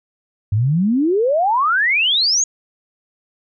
sine exponential sweep, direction up, 97.2 to 6830 Hz, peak -13 dBFS, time 0.52-2.44 s, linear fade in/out 5 ms, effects none

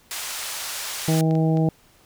white band-pass noise, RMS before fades -31 dBFS, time 0.11-1.21 s, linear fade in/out 0 ms, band 680 to 10000 Hz, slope 12 dB/octave
harmonic tone, 159.9 Hz, D#3, 48 cents sharp, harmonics 1 / 2 / 3 / 4 / 5, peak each -18 / -24 / -28 / -30 / -32 dBFS, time 1.08-1.69 s, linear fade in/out 2 ms
clicks, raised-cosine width 0.2 ms, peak -24 dBFS, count 3, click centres 1.31 / 1.353 / 1.572 s
effects pink hiss -56 dBFS RMS until 2.05 s

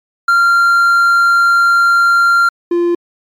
triangle tone pair in turn, 1385 / 346.2 Hz, F6 / F4, -15 / -15 cents, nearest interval 2 octaves, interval 2400 cents, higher first, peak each -5 / -8 dBFS, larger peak first, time 0.28-2.49 / 2.71-2.95 s, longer first, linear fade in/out 5 ms, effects MP3 96 kbps

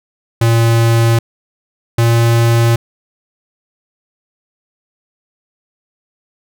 square tone pair in turn, 115.4 / 116.4 Hz, A#2 / A#2, -17 / -2 cents, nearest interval unison, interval 15 cents, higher second, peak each -9 dBFS, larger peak neither, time 0.41-1.19 / 1.98-2.76 s, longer neither, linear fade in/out 5 ms, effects none

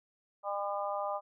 harmonic tone, 201.5 Hz, G3, 48 cents sharp, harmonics 3 / 4 / 5 / 6, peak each -36 / -37 / -40 / -39 dBFS, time 0.43-1.21 s, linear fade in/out 50 ms, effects none

